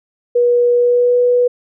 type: tone with pitch glide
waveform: sine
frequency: 483.6 to 490.4 Hz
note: B4 to B4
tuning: -36 to -12 cents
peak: -9 dBFS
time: 0.35-1.48 s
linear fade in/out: 10 ms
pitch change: +24 cents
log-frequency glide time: 0.73-1.17 s
effects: none